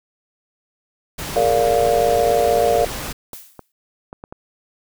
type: noise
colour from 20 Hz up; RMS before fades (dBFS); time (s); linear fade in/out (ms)
pink; -28; 1.18-3.13; 10
type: chord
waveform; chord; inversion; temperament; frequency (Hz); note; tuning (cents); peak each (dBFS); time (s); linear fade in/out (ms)
sine; Bb dominant seventh; third; just; 419.5 / 466.2 / 582.7 / 699.2; Ab4 / Bb4 / D5 / F5; +17 / 0 / -14 / +2; -24 / -18 / -19 / -18; 1.36-2.85; 2
type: clicks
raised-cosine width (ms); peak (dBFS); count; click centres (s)
1; -20; 9; 1.846 / 2.501 / 2.603 / 2.758 / 3.333 / 3.593 / 4.129 / 4.239 / 4.325
type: noise with exponential decay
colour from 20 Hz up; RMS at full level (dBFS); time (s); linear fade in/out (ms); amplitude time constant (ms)
blue; -33; 3.33-3.72; 2; 84
effects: none